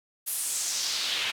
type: noise with band-pass filter sweep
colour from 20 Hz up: pink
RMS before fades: -30 dBFS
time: 0.26-1.32 s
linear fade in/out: 20 ms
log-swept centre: 12000 to 2700 Hz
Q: 2.2
effects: none